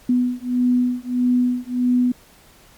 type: beating tone pair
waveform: sine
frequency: 247 / 248.6 Hz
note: B3 / B3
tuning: 0 / +12 cents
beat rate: 1.6 Hz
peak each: -19 dBFS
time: 0.09-2.12 s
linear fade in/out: 5 ms
effects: pink hiss -50 dBFS RMS until 2.77 s + MP3 96 kbps